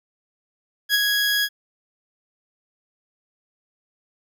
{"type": "tone with ADSR envelope", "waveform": "20% pulse", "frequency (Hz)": 1661.2, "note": "G#6", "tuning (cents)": 0, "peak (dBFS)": -10, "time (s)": [0.89, 1.49], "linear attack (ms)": 53, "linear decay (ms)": 26, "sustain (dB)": -4, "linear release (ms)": 53, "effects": []}